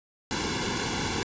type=noise with comb filter; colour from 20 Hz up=pink; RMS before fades=-29 dBFS; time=0.31-1.23 s; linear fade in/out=0 ms; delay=1.6 ms; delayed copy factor=-0.9; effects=resampled to 16000 Hz